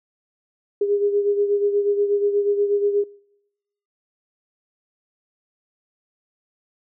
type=beating tone pair; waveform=sine; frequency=406.2 / 414.5 Hz; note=G#4 / G#4; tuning=-38 / -3 cents; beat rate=8.3 Hz; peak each=-18 / -25 dBFS; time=0.81-3.04 s; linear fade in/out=5 ms; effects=noise-tail reverb RT60 0.9 s tail -25 dB re dry